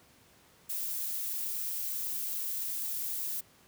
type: noise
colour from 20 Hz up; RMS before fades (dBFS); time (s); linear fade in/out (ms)
violet; -35; 0.69-3.41; 10
effects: pink hiss -61 dBFS RMS until 3.67 s + high-pass 80 Hz 12 dB/octave